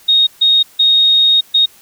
sine tone bursts at uneven times, 3729 Hz, A#7, in tune, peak -7 dBFS, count 4, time 0.08-0.27 / 0.41-0.63 / 0.79-1.41 / 1.54-1.66 s, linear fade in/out 10 ms, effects white hiss -45 dBFS RMS until 1.81 s

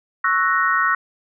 sine chord, F# dominant seventh, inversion second, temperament equal, 1108.7 / 1318.5 / 1480 / 1864.7 Hz, C#6 / E6 / F#6 / A#6, 0 / 0 / 0 / 0 cents, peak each -21 dBFS, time 0.24-0.95 s, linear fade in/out 5 ms, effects none

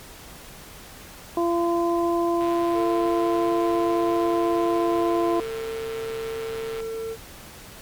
harmonic tone, 341.6 Hz, F4, 38 cents flat, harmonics 1 / 2 / 3, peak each -21 / -26 / -28 dBFS, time 1.37-5.4 s, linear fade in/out 2 ms
click train, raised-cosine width 0.3 ms, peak -23 dBFS, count 581, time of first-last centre 2.41-6.804 s, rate 132 Hz
triangle tone, 450 Hz, A4, 39 cents sharp, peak -26 dBFS, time 2.73-7.17 s, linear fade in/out 50 ms
effects pink hiss -43 dBFS RMS until 7.81 s + MP3 96 kbps

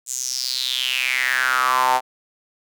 sawtooth tone with high-pass filter sweep, 128.4 Hz, C3, 32 cents flat, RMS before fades -21 dBFS, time 0.06-2.01 s, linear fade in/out 50 ms, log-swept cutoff 7500 to 800 Hz, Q 6.2, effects none

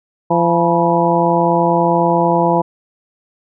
harmonic tone with a mistuned harmonic, 170.7 Hz, F3, 39 cents flat, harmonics 1 / 2 / 3 / 4 / 5 / 6, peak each -18 / -18 / -18 / -18 / -18 / -18 dBFS, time 0.3-2.62 s, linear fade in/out 10 ms, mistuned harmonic 6, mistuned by -87 cents, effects none

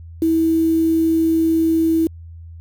sine tone with quantisation, 324.8 Hz, E4, 26 cents flat, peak -13 dBFS, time 0.22-2.07 s, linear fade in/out 2 ms, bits 6, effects added 83 Hz sine -34 dBFS peak until 2.6 s

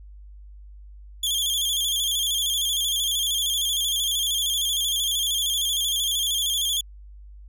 sawtooth tone with vibrato, 3322 Hz, G#7, in tune, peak -19 dBFS, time 1.23-6.81 s, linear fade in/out 5 ms, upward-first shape square, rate 13 Hz, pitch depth 60 cents each way, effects added 50 Hz sine -41 dBFS peak until 7.48 s

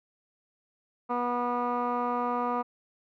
15% pulse tone with low-pass filter, 243.5 Hz, B3, 24 cents flat, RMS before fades -29 dBFS, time 1.09-2.63 s, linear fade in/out 20 ms, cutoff 1200 Hz, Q 3.8, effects none

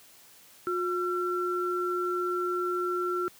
sine tone pair together, 358.6 / 1354 Hz, F4 / E6, +46 / +46 cents, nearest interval octave + major seventh, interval 2300 cents, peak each -29 / -30 dBFS, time 0.67-3.28 s, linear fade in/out 0 ms, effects white hiss -55 dBFS RMS until 3.39 s + high-pass 80 Hz 12 dB/octave

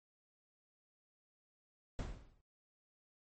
brown noise with exponential decay, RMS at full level -35 dBFS, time 1.99-2.41 s, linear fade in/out 0 ms, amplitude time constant 90 ms, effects MP3 32 kbps

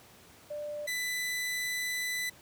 sine / sawtooth tone pair in turn, 593 / 1994.6 Hz, D5 / B6, +17 / +17 cents, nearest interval octave + major sixth, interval 2100 cents, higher second, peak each -35 / -28 dBFS, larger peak second, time 0.5-0.87 / 0.87-2.3 s, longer second, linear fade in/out 10 ms, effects pink hiss -56 dBFS RMS until 2.41 s + high-pass 80 Hz 12 dB/octave

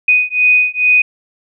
sine beating tone pair, 2489 / 2491.3 Hz, D#7 / D#7, 0 / +2 cents, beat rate 2.3 Hz, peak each -12 dBFS, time 0.08-1.02 s, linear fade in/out 5 ms, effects none

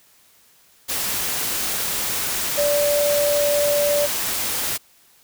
sine tone in noise, 582 Hz, D5, 16 cents flat, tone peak -17 dBFS, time 2.57-4.07 s, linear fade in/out 20 ms, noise white, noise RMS -24 dBFS, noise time 0.88-4.78 s, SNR +4 dB, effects white hiss -55 dBFS RMS until 5.23 s

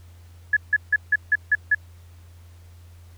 sine tone bursts, 1700 Hz, G#6, 40 cents sharp, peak -14 dBFS, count 7, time 0.53-1.749 s, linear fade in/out 5 ms, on 37 ms, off 160 ms, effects added 86 Hz sine -44 dBFS peak until 3.17 s + pink hiss -58 dBFS RMS until 3.17 s

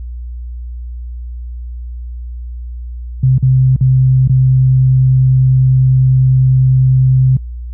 sine tone with dropouts, 130 Hz, C3, 11 cents flat, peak -6 dBFS, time 3.23-7.37 s, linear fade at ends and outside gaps 5 ms, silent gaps 3.382-3.426 / 3.763-3.809 / 4.277-4.295 s, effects added 60 Hz sine -22 dBFS peak until 7.73 s

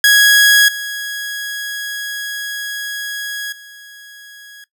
sawtooth tone with level steps, 1661.2 Hz, G#6, in tune, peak -3 / -18 / -32 dBFS, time 0.04-4.64 s, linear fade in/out 2 ms, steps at 0.68 / 3.52 s, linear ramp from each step 5 ms, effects noise-tail reverb RT60 0.1 s tail -17 dB re dry

